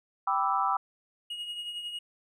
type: chord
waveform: sine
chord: E minor seventh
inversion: first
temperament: equal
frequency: 784 / 987.8 / 1174.7 / 1318.5 Hz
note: G5 / B5 / D6 / E6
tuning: 0 / 0 / 0 / 0 cents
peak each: -30 dBFS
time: 0.27-0.77 s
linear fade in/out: 5 ms
type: tone with tremolo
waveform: triangle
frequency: 2881 Hz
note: F#7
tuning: 47 cents flat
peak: -31 dBFS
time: 1.3-1.99 s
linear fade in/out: 5 ms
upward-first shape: triangle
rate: 11 Hz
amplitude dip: 55%
effects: none